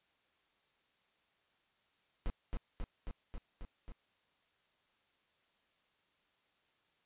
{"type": "noise with echo", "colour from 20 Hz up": "brown", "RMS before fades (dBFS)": -34, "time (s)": [2.26, 2.3], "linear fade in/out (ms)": 0, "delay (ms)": 270, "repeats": 6, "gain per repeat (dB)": -2, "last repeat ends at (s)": 3.92, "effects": ["white hiss -75 dBFS RMS until 7.05 s", "resampled to 8000 Hz"]}